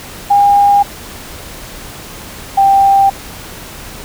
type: tone pair in turn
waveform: sine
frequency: 809 / 787.3 Hz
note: G#5 / G5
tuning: -46 / +7 cents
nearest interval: unison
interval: 47 cents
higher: first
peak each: -5 dBFS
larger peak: neither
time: 0.3-0.83 / 2.57-3.1 s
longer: neither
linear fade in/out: 10 ms
effects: pink hiss -30 dBFS RMS until 4.04 s